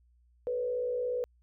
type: tone with frequency modulation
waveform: sine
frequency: 493.9 Hz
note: B4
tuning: in tune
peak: -29 dBFS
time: 0.47-1.24 s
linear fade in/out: 0 ms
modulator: 57.1 Hz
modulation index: 0.52
effects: added 60 Hz sine -62 dBFS peak until 1.42 s